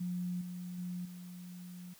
sine tone with level steps, 178.7 Hz, F3, 40 cents sharp, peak -34 / -40 / -37 / -45 dBFS, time 0-1.94 s, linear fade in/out 10 ms, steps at 0.41 / 0.78 / 1.05 s, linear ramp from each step 5 ms, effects white hiss -60 dBFS RMS until 1.99 s

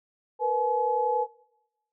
sine tone cluster, 465.8 / 496.8 / 852 Hz, A#4 / B4 / G#5, -1 / +10 / +44 cents, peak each -31 / -27 / -25 dBFS, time 0.39-1.27 s, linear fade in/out 50 ms, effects noise-tail reverb RT60 0.9 s tail -22 dB re dry

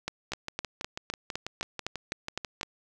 two click trains, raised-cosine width 0.2 ms, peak -14 / -17 dBFS, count 11 / 15, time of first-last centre 0.08-2.631 / 0.32-2.611 s, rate 3.92 / 6.11 Hz, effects none

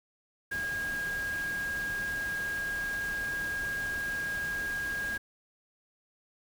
sine tone in noise, 1630 Hz, G#6, 33 cents flat, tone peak -31 dBFS, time 0.51-5.18 s, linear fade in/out 10 ms, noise pink, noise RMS -43 dBFS, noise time 0.51-5.18 s, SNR +9 dB, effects none

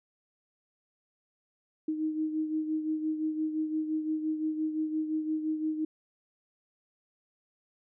sine beating tone pair, 311.1 / 316.9 Hz, D#4 / D#4, 0 / +32 cents, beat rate 5.8 Hz, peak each -29 / -37 dBFS, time 1.88-5.85 s, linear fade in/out 5 ms, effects none

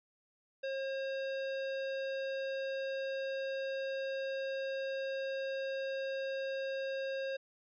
square tone, 538 Hz, C5, 48 cents sharp, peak -36 dBFS, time 0.63-7.37 s, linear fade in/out 10 ms, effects resampled to 11025 Hz

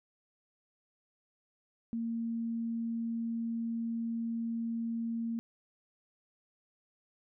sine tone, 230 Hz, A#3, 23 cents flat, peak -32 dBFS, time 1.93-5.39 s, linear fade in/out 0 ms, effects none

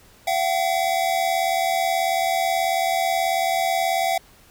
square tone pair together, 681.6 / 760 Hz, F5 / F#5, -42 / +46 cents, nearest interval major second, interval 188 cents, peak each -23 dBFS, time 0.27-4.18 s, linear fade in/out 5 ms, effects pink hiss -52 dBFS RMS until 4.5 s

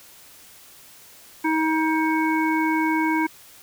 harmonic tone, 316.7 Hz, D#4, 31 cents sharp, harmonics 1 / 3 / 5 / 7, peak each -21 / -24 / -30 / -28 dBFS, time 1.44-3.27 s, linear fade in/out 10 ms, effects white hiss -48 dBFS RMS until 3.62 s

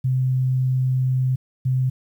sine tone pair in turn, 129.2 / 129.2 Hz, C3 / C3, -21 / -21 cents, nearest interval unison, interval 0 cents, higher neither, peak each -17 dBFS, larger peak neither, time 0.04-1.36 / 1.65-1.9 s, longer first, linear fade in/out 10 ms, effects 9-bit

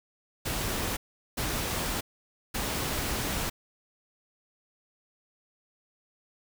pink noise bursts at uneven times, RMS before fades -31 dBFS, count 3, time 0.45-0.97 / 1.37-2.01 / 2.54-3.5 s, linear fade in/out 10 ms, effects none

